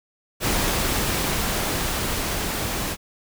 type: noise with level ramp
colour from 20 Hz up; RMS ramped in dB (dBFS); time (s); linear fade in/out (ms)
pink; -22 to -27; 0.4-2.97; 50
effects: none